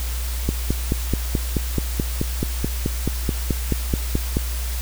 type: click train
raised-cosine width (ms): 3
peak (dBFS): -7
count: 19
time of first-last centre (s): 0.49-4.369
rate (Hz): 4.64
effects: added 60 Hz sine -23 dBFS peak until 4.81 s + white hiss -33 dBFS RMS until 4.81 s